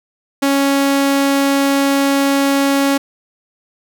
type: tone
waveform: sawtooth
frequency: 277.2 Hz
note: C#4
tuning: in tune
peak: -8 dBFS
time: 0.42-2.98 s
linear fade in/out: 10 ms
effects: none